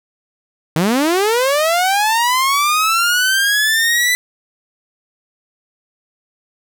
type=linear sweep; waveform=sawtooth; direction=up; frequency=149.6 to 2000 Hz; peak=-9 dBFS; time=0.76-4.15 s; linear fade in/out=0 ms; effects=none